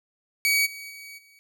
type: tone with level steps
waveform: sawtooth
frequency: 2263 Hz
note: C#7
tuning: 35 cents sharp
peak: -16 / -34 / -37 / -50 dBFS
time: 0.45-1.39 s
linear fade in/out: 0 ms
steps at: 0.65 / 0.89 / 1.17 s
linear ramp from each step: 20 ms
effects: none